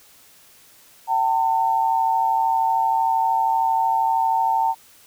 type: tone pair together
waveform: sine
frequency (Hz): 768 / 900.9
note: G5 / A5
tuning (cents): -36 / +41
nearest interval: minor third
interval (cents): 277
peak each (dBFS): -22 / -18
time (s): 1.07-4.75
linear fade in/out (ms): 50
effects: white hiss -51 dBFS RMS until 5.06 s